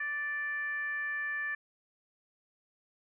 sine tone with frequency modulation, 1760 Hz, A6, in tune, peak -32 dBFS, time 0-1.55 s, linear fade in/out 5 ms, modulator 590 Hz, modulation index 0.42, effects none

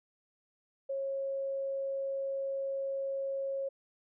sine tone, 545 Hz, C#5, 29 cents flat, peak -32 dBFS, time 0.89-3.69 s, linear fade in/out 10 ms, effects none

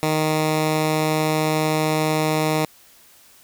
10% pulse tone, 155.56 Hz, D#3, in tune, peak -10 dBFS, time 0.03-2.65 s, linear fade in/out 0 ms, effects white hiss -51 dBFS RMS until 3.43 s

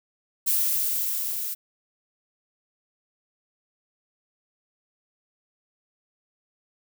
violet noise with level ramp, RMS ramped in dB -22 to -31 dBFS, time 0.46-1.55 s, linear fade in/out 20 ms, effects none

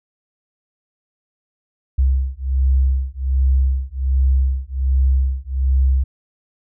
sine beating tone pair, 65.41 / 66.71 Hz, C2 / C2, 0 / +34 cents, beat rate 1.3 Hz, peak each -17 dBFS, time 1.98-6.04 s, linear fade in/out 10 ms, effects none

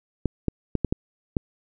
clicks, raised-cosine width 3 ms, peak -9 dBFS, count 6, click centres 0.257 / 0.483 / 0.753 / 0.847 / 0.925 / 1.368 s, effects none

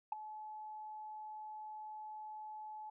sine tone with ADSR envelope, 858 Hz, A5, 44 cents flat, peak -30 dBFS, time 0.12-2.9 s, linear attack 4 ms, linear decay 11 ms, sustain -15 dB, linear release 7 ms, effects tanh soft clip ceiling -28 dBFS

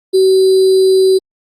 sine tone with sample-and-hold, 379.5 Hz, F#4, 44 cents sharp, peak -6 dBFS, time 0.13-1.19 s, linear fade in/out 20 ms, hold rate 4410 Hz, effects low-pass 10000 Hz 12 dB/octave + Opus 32 kbps

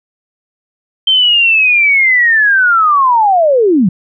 sine linear sweep, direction down, 3136 to 164.1 Hz, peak -6 dBFS, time 1.07-3.89 s, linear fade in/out 5 ms, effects none

